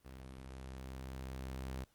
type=tone with level ramp; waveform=sawtooth; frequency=65.41 Hz; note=C2; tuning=in tune; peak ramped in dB=-45 to -36 dBFS; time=0.04-1.85 s; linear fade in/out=20 ms; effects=pink hiss -73 dBFS RMS until 1.94 s + Opus 24 kbps